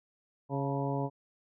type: harmonic tone with a mistuned harmonic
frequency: 138.59 Hz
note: C#3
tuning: in tune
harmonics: 1 / 2 / 3 / 4 / 5 / 6 / 7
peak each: -33 / -36 / -38 / -39 / -40 / -41 / -41 dBFS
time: 0.49-1.1 s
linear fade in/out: 50 ms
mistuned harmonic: 6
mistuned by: +80 cents
effects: none